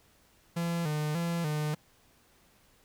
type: tone with vibrato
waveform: 45% pulse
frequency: 160.2 Hz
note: E3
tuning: 49 cents flat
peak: -29 dBFS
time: 0.56-1.75 s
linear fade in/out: 10 ms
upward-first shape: square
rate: 1.7 Hz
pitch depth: 100 cents each way
effects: pink hiss -64 dBFS RMS until 2.84 s